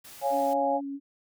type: noise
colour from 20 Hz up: white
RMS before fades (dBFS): -47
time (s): 0.04-0.54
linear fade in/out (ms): 10
type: chord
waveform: sine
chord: Db major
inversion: none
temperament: equal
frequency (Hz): 554.4 / 698.5 / 830.6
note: Db5 / F5 / Ab5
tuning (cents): 0 / 0 / 0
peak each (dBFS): -27 / -30 / -27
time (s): 0.21-0.81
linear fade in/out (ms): 50
type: tone with vibrato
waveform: sine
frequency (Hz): 279.3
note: C#4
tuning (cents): +13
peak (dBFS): -32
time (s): 0.3-1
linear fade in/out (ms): 50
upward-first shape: square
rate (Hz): 4.6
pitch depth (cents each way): 10
effects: none